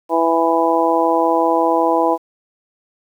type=harmonic tone; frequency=165.4 Hz; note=E3; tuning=6 cents sharp; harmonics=2 / 3 / 4 / 5 / 6; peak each=-19 / -19 / -19 / -19 / -19 dBFS; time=0.09-2.18 s; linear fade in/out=50 ms; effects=8-bit